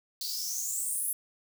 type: noise with high-pass filter sweep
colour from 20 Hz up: blue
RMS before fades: -33 dBFS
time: 0.21-1.13 s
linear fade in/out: 2 ms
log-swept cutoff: 4300 to 11000 Hz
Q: 8.4
effects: none